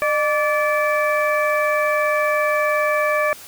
harmonic tone with a mistuned harmonic, 580 Hz, D5, 22 cents flat, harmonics 1 / 2 / 3 / 4, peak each -19 / -22 / -24 / -25 dBFS, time 0.02-3.33 s, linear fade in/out 0 ms, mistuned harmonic 1, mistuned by +74 cents, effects white hiss -40 dBFS RMS until 3.47 s

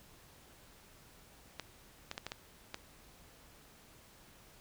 clicks, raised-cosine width 0.2 ms, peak -22 dBFS, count 6, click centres 1.597 / 2.114 / 2.179 / 2.266 / 2.319 / 2.744 s, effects pink hiss -60 dBFS RMS until 4.6 s

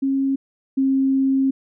sine tone pair in turn, 271.1 / 268.3 Hz, C#4 / C4, -38 / +44 cents, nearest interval unison, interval 18 cents, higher first, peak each -17 / -15 dBFS, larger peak second, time 0.02-0.36 / 0.77-1.51 s, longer second, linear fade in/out 10 ms, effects none

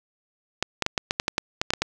clicks, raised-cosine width 0.2 ms, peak -5 dBFS, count 12, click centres 0.626 / 0.823 / 0.864 / 0.978 / 1.109 / 1.199 / 1.281 / 1.381 / 1.615 / 1.705 / 1.736 / 1.82 s, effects none

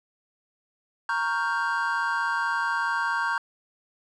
triangle chord, G half-diminished seventh, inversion first, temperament equal with one note detuned, 932.3 / 1108.7 / 1403.4 / 1568 Hz, Bb5 / Db6 / F6 / G6, 0 / 0 / +8 / 0 cents, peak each -27 / -29 / -30 / -26 dBFS, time 1.09-3.38 s, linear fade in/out 2 ms, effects resampled to 24000 Hz

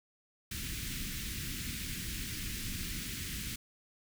pink band-stop noise, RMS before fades -39 dBFS, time 0.51-3.56 s, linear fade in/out 5 ms, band 280 to 1800 Hz, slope 24 dB/octave, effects none

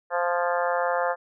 harmonic tone with a mistuned harmonic, 174.61 Hz, F3, in tune, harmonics 3 / 4 / 5 / 6 / 7 / 8 / 9 / 10, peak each -26 / -28 / -30 / -32 / -33 / -34 / -35 / -36 dBFS, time 0.1-1.16 s, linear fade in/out 50 ms, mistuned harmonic 9, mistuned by +36 cents, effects none

